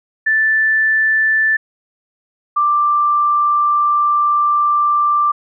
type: tone pair in turn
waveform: sine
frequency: 1760 / 1179.4 Hz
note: A6 / D6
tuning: 0 / +7 cents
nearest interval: perfect fifth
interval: 693 cents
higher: first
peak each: -11 dBFS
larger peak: neither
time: 0.26-1.57 / 2.56-5.32 s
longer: second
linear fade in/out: 10 ms
effects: none